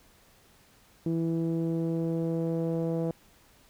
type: tone with low-pass filter sweep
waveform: sawtooth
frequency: 164.9 Hz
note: E3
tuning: 1 cent sharp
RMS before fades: -29 dBFS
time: 1.06-3.11 s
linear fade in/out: 2 ms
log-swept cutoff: 350 to 550 Hz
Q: 2.5
effects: pink hiss -60 dBFS RMS until 3.69 s